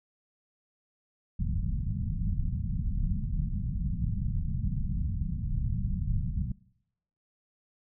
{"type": "low-pass noise", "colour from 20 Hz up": "pink", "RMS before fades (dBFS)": -30, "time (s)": [1.39, 6.52], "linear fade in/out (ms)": 5, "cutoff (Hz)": 200, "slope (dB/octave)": 48, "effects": ["noise-tail reverb RT60 0.8 s tail -23 dB re dry"]}